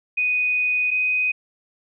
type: tone pair in turn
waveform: sine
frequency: 2488 / 2502 Hz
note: D#7 / D#7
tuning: -1 / +9 cents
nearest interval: unison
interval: 10 cents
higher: second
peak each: -18 dBFS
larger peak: neither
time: 0.17-0.91 / 0.91-1.32 s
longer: first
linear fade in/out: 10 ms
effects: none